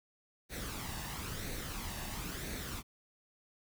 pink noise with flanger, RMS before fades -41 dBFS, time 0.49-2.83 s, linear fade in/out 50 ms, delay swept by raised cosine 0.48 to 1.11 ms, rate 0.99 Hz, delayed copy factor +0.5, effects none

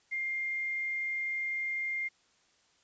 sine tone with quantisation, 2112 Hz, C7, 16 cents sharp, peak -31 dBFS, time 0.11-2.09 s, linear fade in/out 20 ms, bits 10, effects white hiss -68 dBFS RMS until 2.83 s + resampled to 16000 Hz

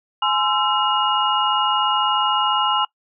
sine tone cluster, 843 / 1034 / 1342 / 2868 Hz, G#5 / C6 / E6 / F7, +26 / -21 / +31 / +45 cents, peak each -22 dBFS, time 0.22-2.85 s, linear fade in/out 5 ms, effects noise-tail reverb RT60 0.1 s tail -23 dB re dry

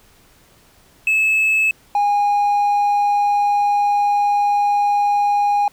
triangle tone pair in turn, 2600 / 818.9 Hz, E7 / G#5, -24 / -25 cents, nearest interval octave + minor sixth, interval 2001 cents, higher first, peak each -11 dBFS, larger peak neither, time 1.07-1.71 / 1.95-5.68 s, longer second, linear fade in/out 2 ms, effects tanh soft clip ceiling -7 dBFS + pink hiss -52 dBFS RMS until 5.72 s

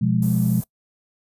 sine chord, F diminished, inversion second, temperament equal, 123.47 / 174.61 / 207.7 Hz, Cb3 / F3 / Ab3, 0 / 0 / 0 cents, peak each -21 dBFS, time 0.01-0.61 s, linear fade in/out 10 ms
white band-stop noise, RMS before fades -34 dBFS, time 0.22-0.64 s, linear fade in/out 5 ms, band 550 to 12000 Hz, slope 12 dB/octave
effects noise-tail reverb RT60 0.1 s tail -23 dB re dry + resampled to 32000 Hz

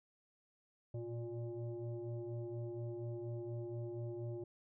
sine tone with frequency modulation, 119.6 Hz, A#2, 45 cents sharp, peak -40 dBFS, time 0.94-4.44 s, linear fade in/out 5 ms, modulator 235 Hz, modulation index 1.5, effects none

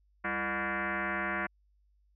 sine tone with frequency modulation, 196 Hz, G3, in tune, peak -30 dBFS, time 0.24-1.47 s, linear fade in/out 10 ms, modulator 267 Hz, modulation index 7.3, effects added 50 Hz sine -65 dBFS peak until 2.15 s

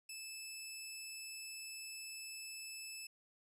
15% pulse tone, 2622 Hz, E7, 10 cents flat, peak -39 dBFS, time 0.09-3.07 s, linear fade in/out 5 ms, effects resampled to 32000 Hz + 13-bit

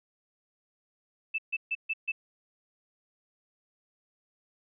sine tone bursts, 2637 Hz, E7, in tune, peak -27 dBFS, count 5, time 1.34-2.12 s, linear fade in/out 10 ms, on 44 ms, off 140 ms, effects none

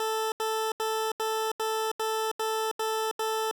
20% pulse tone bursts, 440 Hz, A4, in tune, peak -22 dBFS, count 9, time 0-3.512 s, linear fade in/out 2 ms, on 320 ms, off 79 ms, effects none

